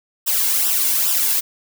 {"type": "noise with flanger", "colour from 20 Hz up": "blue", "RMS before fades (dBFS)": -18, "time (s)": [0.26, 1.41], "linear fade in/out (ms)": 20, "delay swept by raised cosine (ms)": [0.45, 1.65], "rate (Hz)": 2.4, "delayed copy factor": -0.7, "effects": []}